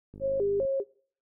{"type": "click train", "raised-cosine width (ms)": 3, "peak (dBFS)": -33, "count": 27, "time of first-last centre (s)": [0.14, 0.651], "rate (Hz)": 50.9}
{"type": "tone with vibrato", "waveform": "sine", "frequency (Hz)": 466.2, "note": "A#4", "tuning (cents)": 0, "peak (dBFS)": -24, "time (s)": [0.2, 0.84], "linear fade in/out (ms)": 50, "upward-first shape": "square", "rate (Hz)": 2.5, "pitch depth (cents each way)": 260}
{"effects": ["noise-tail reverb RT60 0.5 s tail -23 dB re dry"]}